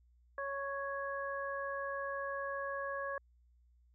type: harmonic tone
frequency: 554.4 Hz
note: C#5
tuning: in tune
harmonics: 1 / 2 / 3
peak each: -40 / -41 / -42 dBFS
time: 0.38-3.18 s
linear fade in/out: 2 ms
effects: added 60 Hz sine -64 dBFS peak until 3.94 s